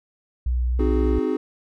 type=tone with vibrato; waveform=sine; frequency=61.3 Hz; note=B1; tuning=12 cents flat; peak=-19 dBFS; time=0.46-1.19 s; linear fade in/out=5 ms; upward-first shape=sine; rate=3.7 Hz; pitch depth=9 cents each way
type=chord; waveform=triangle; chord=Ab dominant seventh; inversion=first; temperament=equal with one note detuned; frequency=261.6 / 311.1 / 370 / 419.9 Hz; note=C4 / Eb4 / Gb4 / Ab4; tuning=0 / 0 / 0 / +19 cents; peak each=-24 dBFS; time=0.79-1.37 s; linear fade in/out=5 ms
effects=none